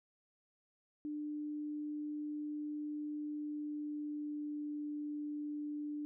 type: tone with pitch glide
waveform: sine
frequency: 298.4 to 296.2 Hz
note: D4 to D4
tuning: +28 to +15 cents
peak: -38 dBFS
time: 1.05-6.05 s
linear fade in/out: 0 ms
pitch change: -13 cents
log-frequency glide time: 3.16-4.75 s
effects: none